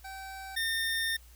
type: tone pair in turn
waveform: 25% pulse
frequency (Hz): 772 / 1817.1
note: G5 / A#6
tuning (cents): -27 / -45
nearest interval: octave + minor third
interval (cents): 1482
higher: second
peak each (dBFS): -37 / -25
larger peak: second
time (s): 0.04-0.56 / 0.56-1.17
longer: second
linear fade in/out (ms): 10
effects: added 60 Hz sine -52 dBFS peak until 1.35 s + white hiss -60 dBFS RMS until 1.35 s